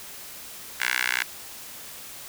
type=tone with high-pass filter; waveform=10% pulse; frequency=62 Hz; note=B1; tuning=7 cents sharp; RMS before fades=-26 dBFS; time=0.8-1.23 s; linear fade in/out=5 ms; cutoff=1800 Hz; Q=3; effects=white hiss -41 dBFS RMS until 2.28 s